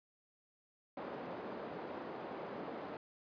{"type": "band-pass noise", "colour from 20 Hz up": "white", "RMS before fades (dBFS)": -45, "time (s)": [0.97, 2.97], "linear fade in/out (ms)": 2, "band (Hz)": [220, 670], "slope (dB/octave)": 12, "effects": ["resampled to 11025 Hz"]}